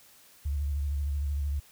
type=tone with vibrato; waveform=sine; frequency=71.6 Hz; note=D2; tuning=43 cents flat; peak=-27 dBFS; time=0.45-1.6 s; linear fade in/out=10 ms; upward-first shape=sine; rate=13 Hz; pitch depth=63 cents each way; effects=white hiss -57 dBFS RMS until 1.71 s